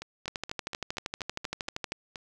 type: two click trains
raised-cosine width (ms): 0.2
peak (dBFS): -21 / -15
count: 10 / 22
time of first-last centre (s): 0.02-2.158 / 0.28-1.921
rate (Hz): 4.21 / 12.8
effects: none